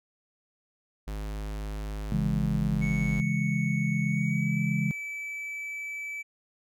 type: tone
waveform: square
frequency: 51.91 Hz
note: G#1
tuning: in tune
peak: -33 dBFS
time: 1.07-3.21 s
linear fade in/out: 10 ms
type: chord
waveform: sine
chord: C# minor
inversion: none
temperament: just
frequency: 138.59 / 166.31 / 207.9 Hz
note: C#3 / E3 / G#3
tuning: 0 / +16 / +2 cents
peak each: -29 dBFS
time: 2.12-4.91 s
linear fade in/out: 0 ms
type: tone with pitch glide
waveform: triangle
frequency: 2217 to 2306 Hz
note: C#7 to D7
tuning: 0 to -32 cents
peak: -32 dBFS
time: 2.81-6.23 s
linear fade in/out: 20 ms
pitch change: +68 cents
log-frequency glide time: 4.07-4.59 s
effects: none